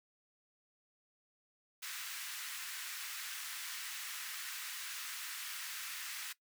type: high-pass noise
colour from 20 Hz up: pink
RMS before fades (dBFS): -44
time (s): 1.82-6.33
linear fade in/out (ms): 10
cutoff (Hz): 1400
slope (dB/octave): 24
effects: noise-tail reverb RT60 0.1 s tail -18 dB re dry